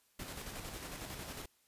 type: noise with tremolo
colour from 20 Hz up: pink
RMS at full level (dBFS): -44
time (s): 0.19-1.46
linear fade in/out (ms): 5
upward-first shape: square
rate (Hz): 11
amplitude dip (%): 35
effects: white hiss -72 dBFS RMS until 1.67 s + resampled to 32000 Hz